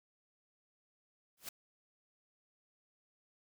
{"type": "noise with exponential growth", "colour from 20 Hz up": "white", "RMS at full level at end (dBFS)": -39, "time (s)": [1.37, 1.49], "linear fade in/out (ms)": 5, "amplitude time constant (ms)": 25, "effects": []}